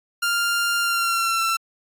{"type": "tone with pitch glide", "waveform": "sawtooth", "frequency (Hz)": [1396.9, 1343.1], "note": ["F6", "E6"], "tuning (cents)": [0, 32], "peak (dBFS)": -16, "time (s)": [0.22, 1.57], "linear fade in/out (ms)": 10, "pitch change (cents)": -68, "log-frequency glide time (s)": [0.8, 1.42], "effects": ["AAC 64 kbps"]}